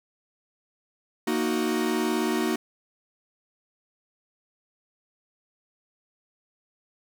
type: chord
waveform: 45% pulse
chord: D# minor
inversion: second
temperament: equal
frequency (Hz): 233.1 / 311.1 / 370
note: A#3 / D#4 / F#4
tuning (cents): 0 / 0 / 0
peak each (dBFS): -28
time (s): 1.27-2.56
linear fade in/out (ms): 5
effects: none